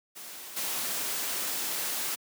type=noise with level steps; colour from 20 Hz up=white; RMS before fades=-43 / -32 dBFS; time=0.15-2.16 s; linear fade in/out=20 ms; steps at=0.56 s; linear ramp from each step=10 ms; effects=high-pass 200 Hz 12 dB/octave